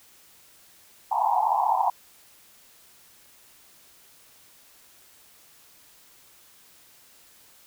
pink band-pass noise, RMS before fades -23 dBFS, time 1.11-1.9 s, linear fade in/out 5 ms, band 730 to 1000 Hz, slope 96 dB/octave, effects white hiss -55 dBFS RMS until 7.66 s

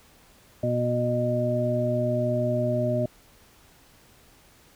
harmonic tone with a mistuned harmonic, 121.3 Hz, B2, 31 cents flat, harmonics 1 / 2 / 3 / 5, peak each -27 / -29 / -33 / -25 dBFS, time 0.63-3.06 s, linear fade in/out 5 ms, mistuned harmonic 5, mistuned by +16 cents, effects pink hiss -56 dBFS RMS until 4.75 s

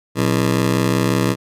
20% pulse ring-modulated tone, 150 Hz, D3, 37 cents sharp, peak -7 dBFS, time 0.15-1.36 s, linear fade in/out 50 ms, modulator 32.7 Hz, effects resampled to 32000 Hz

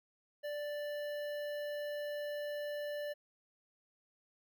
square tone with notch filter, 587.3 Hz, D5, in tune, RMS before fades -40 dBFS, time 0.43-3.14 s, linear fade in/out 20 ms, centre 7500 Hz, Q 0.5, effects none

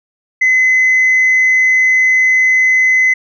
sine tone, 2035 Hz, C7, 49 cents flat, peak -6 dBFS, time 0.41-3.14 s, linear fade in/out 10 ms, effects tanh soft clip ceiling -5 dBFS

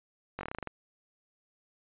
slowing click train, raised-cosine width 0.5 ms, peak -21 dBFS, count 10, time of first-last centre 0.39-0.673 s, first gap 20 ms, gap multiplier 1.11, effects resampled to 8000 Hz

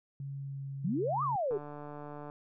sine tone with pitch glide, 138.59 to 137.39 Hz, C#3 to C#3, 0 to -15 cents, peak -37 dBFS, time 0.2-1.36 s, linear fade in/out 2 ms, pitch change -15 cents, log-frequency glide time 0.35-0.63 s
sine exponential two-way sweep, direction up then down, 154.3 to 1244.5 to 384.2 Hz, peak -29 dBFS, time 0.84-1.58 s, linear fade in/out 10 ms, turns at 1.23 s
click train, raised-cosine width 1 ms, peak -31 dBFS, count 117, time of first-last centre 1.51-2.299 s, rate 147 Hz
effects none

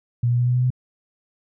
sine tone with pitch steps, 120 / 121.25 / 122.52 / 123.8 / 125.1 / 126.4 Hz, B2 / B2 / B2 / B2 / B2 / B2, -49 / -31 / -13 / +5 / +23 / +41 cents, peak -16 dBFS, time 0.23-0.704 s, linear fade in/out 5 ms, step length 79 ms, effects none

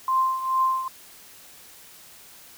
sine tone with tremolo, 1046.5 Hz, C6, in tune, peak -17 dBFS, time 0.08-0.88 s, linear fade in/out 2 ms, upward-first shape triangle, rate 2.3 Hz, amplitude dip 75%, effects white hiss -48 dBFS RMS until 2.57 s

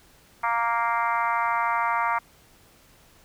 harmonic tone, 233.1 Hz, A#3, in tune, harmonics 3 / 4 / 5 / 6 / 7 / 8 / 9 / 10, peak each -31 / -25 / -27 / -31 / -37 / -39 / -33 / -41 dBFS, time 0.43-2.19 s, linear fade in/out 10 ms, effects pink hiss -56 dBFS RMS until 3.24 s

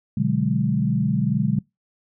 sine chord, G# half-diminished seventh, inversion first, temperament equal, 123.47 / 146.83 / 185 / 207.7 Hz, B2 / D3 / F#3 / G#3, 0 / 0 / 0 / 0 cents, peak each -25 / -23 / -24 / -23 dBFS, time 0.17-1.59 s, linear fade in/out 5 ms, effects noise-tail reverb RT60 0.2 s tail -25 dB re dry

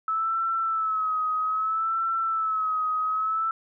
sine tone with vibrato, 1300 Hz, E6, 24 cents flat, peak -23 dBFS, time 0.08-3.51 s, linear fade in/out 2 ms, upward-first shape sine, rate 0.62 Hz, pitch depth 55 cents each way, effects none

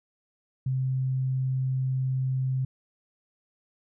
sine tone, 130.81 Hz, C3, in tune, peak -24 dBFS, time 0.66-2.65 s, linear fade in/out 5 ms, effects none

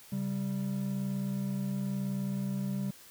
triangle tone pair together, 136.59 / 195.6 Hz, C#3 / G3, -25 / -4 cents, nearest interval tritone, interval 621 cents, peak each -34 / -30 dBFS, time 0.12-2.91 s, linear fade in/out 5 ms, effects white hiss -54 dBFS RMS until 3.1 s

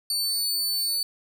sawtooth tone, 4501 Hz, C#8, 26 cents sharp, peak -21 dBFS, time 0.1-1.03 s, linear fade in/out 2 ms, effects none

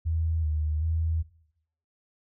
sine tone with vibrato, 78.9 Hz, D#2, 25 cents sharp, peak -24 dBFS, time 0.05-1.23 s, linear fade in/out 20 ms, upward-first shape square, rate 1.3 Hz, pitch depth 47 cents each way, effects noise-tail reverb RT60 0.7 s tail -18 dB re dry

